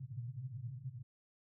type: band-pass noise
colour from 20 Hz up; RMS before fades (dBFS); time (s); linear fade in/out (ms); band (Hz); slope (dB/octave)
pink; -45; 0-1.03; 10; 110 to 140; 96
effects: none